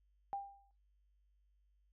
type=tone with exponential decay; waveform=sine; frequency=796 Hz; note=G5; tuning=26 cents sharp; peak=-35 dBFS; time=0.33-0.71 s; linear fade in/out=0 ms; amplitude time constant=82 ms; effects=noise-tail reverb RT60 0.3 s tail -19 dB re dry + added 50 Hz sine -70 dBFS peak until 1.92 s